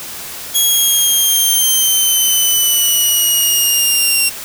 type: exponential sweep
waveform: 10% pulse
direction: down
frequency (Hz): 3322 to 2749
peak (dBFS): -3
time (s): 0.54-4.3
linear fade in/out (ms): 20
effects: white hiss -28 dBFS RMS until 4.44 s